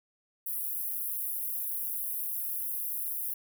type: high-pass noise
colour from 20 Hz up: pink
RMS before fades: -34 dBFS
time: 0.46-3.34 s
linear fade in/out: 5 ms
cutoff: 11000 Hz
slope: 48 dB/octave
effects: none